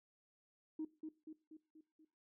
sine tone with echo, 313.3 Hz, D#4, 12 cents sharp, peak -38 dBFS, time 0.79-0.85 s, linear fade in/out 5 ms, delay 240 ms, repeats 5, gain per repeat -5 dB, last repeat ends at 2.05 s, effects noise-tail reverb RT60 0.3 s tail -18 dB re dry + tanh soft clip ceiling -35 dBFS

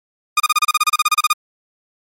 sawtooth tone bursts, 1223 Hz, D#6, 30 cents flat, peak -7 dBFS, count 16, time 0.37-1.331 s, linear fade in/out 5 ms, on 31 ms, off 31 ms, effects MP3 64 kbps

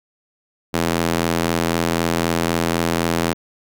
square tone with high-pass filter, 41.95 Hz, E1, 31 cents sharp, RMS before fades -20 dBFS, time 0.73-3.34 s, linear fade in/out 20 ms, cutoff 220 Hz, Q 0.76, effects none

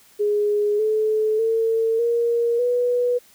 sine tone with pitch steps, 415.3 / 432.7 / 450.8 / 469.7 / 489.3 Hz, G#4 / A4 / A4 / A#4 / B4, 0 / -29 / +42 / +13 / -16 cents, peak -17 dBFS, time 0.19-3.19 s, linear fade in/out 20 ms, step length 600 ms, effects white hiss -53 dBFS RMS until 3.34 s

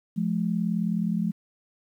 sine tone pair together, 174.61 / 214 Hz, F3 / A3, 0 / -48 cents, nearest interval major third, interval 352 cents, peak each -26 / -26 dBFS, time 0.16-1.32 s, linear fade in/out 20 ms, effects 10-bit

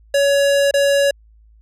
square tone with dropouts, 562 Hz, C#5, 24 cents sharp, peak -13 dBFS, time 0.14-1.11 s, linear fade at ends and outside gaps 5 ms, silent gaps 0.711-0.739 s, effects added 54 Hz sine -46 dBFS peak until 1.61 s + low-pass 11000 Hz 12 dB/octave

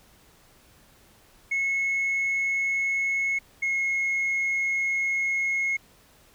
sine tone pair in turn, 2185 / 2166 Hz, C#7 / C#7, -26 / -41 cents, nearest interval unison, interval 15 cents, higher first, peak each -21 dBFS, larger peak neither, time 1.51-3.39 / 3.62-5.77 s, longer second, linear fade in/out 10 ms, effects tanh soft clip ceiling -21 dBFS + pink hiss -57 dBFS RMS until 6.34 s

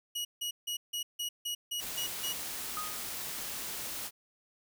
sawtooth tone bursts, 2905 Hz, F#7, 32 cents flat, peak -30 dBFS, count 9, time 0.15-2.33 s, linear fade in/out 10 ms, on 100 ms, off 160 ms
white noise, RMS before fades -39 dBFS, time 1.78-4.11 s, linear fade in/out 50 ms
sine tone with exponential decay, 1244.5 Hz, D#6, in tune, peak -33 dBFS, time 2.77-3.18 s, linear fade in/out 0 ms, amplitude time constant 89 ms
effects none

